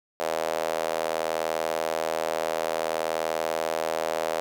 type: tone with high-pass filter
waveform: square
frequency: 40.28 Hz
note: E1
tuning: 39 cents flat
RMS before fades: -28 dBFS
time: 0.2-4.4 s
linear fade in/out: 0 ms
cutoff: 580 Hz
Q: 3.3
effects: none